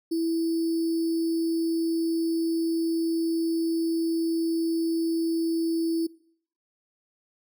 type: tone with sample-and-hold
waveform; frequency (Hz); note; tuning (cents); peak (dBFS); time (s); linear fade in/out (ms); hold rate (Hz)
sine; 329.6; E4; 0; -23; 0.11-6.07; 10; 4900
effects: noise-tail reverb RT60 0.6 s tail -21 dB re dry